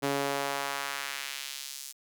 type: tone with high-pass filter sweep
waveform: sawtooth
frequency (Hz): 140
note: C#3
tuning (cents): +18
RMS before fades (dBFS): -34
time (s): 0.02-1.93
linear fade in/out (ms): 20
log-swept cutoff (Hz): 310 to 6600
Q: 1
effects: none